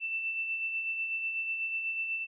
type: tone with tremolo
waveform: sine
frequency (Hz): 2667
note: E7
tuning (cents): +20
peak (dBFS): -29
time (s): 0-2.27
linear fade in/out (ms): 50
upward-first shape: sine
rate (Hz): 8.1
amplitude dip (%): 40
effects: none